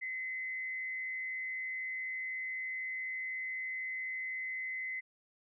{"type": "tone with frequency modulation", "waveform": "sine", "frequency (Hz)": 2043, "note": "C7", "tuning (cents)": -42, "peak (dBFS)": -36, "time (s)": [0.01, 5.01], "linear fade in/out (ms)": 20, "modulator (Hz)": 128, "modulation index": 0.41, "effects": []}